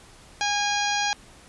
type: harmonic tone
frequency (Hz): 819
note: G#5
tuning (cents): -24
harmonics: 1 / 2 / 3 / 4 / 5 / 6 / 7 / 8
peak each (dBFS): -26 / -29 / -31 / -32 / -33 / -34 / -34 / -35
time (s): 0.41-1.13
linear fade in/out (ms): 0
effects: pink hiss -50 dBFS RMS until 1.48 s + resampled to 24000 Hz